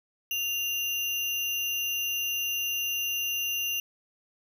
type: tone with sample-and-hold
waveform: sine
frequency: 2794 Hz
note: F7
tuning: in tune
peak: -27 dBFS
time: 0.31-3.8 s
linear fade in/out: 2 ms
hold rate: 8820 Hz
effects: none